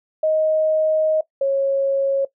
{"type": "tone pair in turn", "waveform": "sine", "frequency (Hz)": [626, 547.7], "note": ["D#5", "C#5"], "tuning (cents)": [10, -21], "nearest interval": "major second", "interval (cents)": 231, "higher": "first", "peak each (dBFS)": -15, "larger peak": "neither", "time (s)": [[0.23, 1.21], [1.41, 2.25]], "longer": "first", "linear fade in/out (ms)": 5, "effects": ["noise-tail reverb RT60 0.1 s tail -18 dB re dry"]}